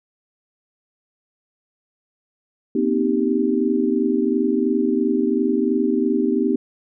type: chord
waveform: sine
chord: C minor seventh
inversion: third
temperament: equal with one note detuned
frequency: 238.7 / 261.6 / 311.1 / 392 Hz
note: Bb3 / C4 / Eb4 / G4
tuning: +41 / 0 / 0 / 0 cents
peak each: -22 dBFS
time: 2.75-6.56 s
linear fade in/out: 5 ms
effects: none